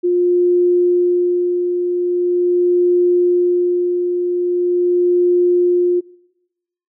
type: tone with tremolo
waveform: sine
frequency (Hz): 354.4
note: F4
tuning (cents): +25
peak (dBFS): -10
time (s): 0.03-6.01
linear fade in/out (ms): 20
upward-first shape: sine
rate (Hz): 0.42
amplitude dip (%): 45
effects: noise-tail reverb RT60 0.9 s tail -22 dB re dry